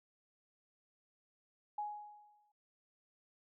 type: tone with exponential decay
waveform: sine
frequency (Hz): 835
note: G#5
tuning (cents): +9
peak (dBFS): -35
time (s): 1.78-2.52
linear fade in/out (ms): 5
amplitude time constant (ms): 160
effects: none